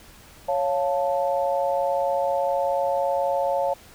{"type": "chord", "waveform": "sine", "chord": "Db augmented", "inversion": "none", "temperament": "equal", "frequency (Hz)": [554.4, 698.5, 880], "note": ["Db5", "F5", "A5"], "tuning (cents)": [0, 0, 0], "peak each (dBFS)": [-23, -26, -27], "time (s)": [0.48, 3.74], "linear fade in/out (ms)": 10, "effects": ["pink hiss -49 dBFS RMS until 3.94 s"]}